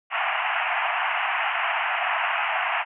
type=band-pass noise; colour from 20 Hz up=pink; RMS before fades=-25 dBFS; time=0.1-2.85 s; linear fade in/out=50 ms; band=670 to 2900 Hz; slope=96 dB/octave; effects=none